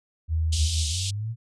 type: tone with vibrato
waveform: sine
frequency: 80 Hz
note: D#2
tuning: 49 cents sharp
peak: -21 dBFS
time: 0.28-0.93 s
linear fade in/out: 50 ms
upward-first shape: triangle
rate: 2.6 Hz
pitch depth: 8 cents each way
type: band-pass noise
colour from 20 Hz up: pink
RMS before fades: -31 dBFS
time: 0.52-1.11 s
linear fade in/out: 10 ms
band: 3000 to 9100 Hz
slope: 48 dB/octave
type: exponential sweep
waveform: sine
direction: up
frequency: 67.3 to 118 Hz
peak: -27 dBFS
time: 0.53-1.36 s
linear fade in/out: 50 ms
effects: none